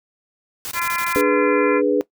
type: noise bursts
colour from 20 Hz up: white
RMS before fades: -29 dBFS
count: 7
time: 0.65-1.21 s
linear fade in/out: 0 ms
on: 62 ms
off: 21 ms
type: harmonic tone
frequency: 342.1 Hz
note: F4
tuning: 36 cents flat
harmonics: 3 / 4 / 5 / 6 / 7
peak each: -25 / -26 / -27 / -28 / -28 dBFS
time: 0.73-1.82 s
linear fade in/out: 50 ms
type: chord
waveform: sine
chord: G# diminished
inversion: second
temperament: equal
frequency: 293.7 / 415.3 / 493.9 Hz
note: D4 / G#4 / B4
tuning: 0 / 0 / 0 cents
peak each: -19 dBFS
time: 1.16-2.01 s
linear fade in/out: 0 ms
effects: noise-tail reverb RT60 0.1 s tail -19 dB re dry